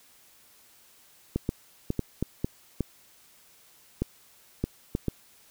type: clicks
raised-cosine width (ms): 3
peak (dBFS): -13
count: 11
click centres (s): 1.36 / 1.491 / 1.904 / 1.993 / 2.226 / 2.445 / 2.807 / 4.02 / 4.64 / 4.951 / 5.083
effects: white hiss -58 dBFS RMS until 5.5 s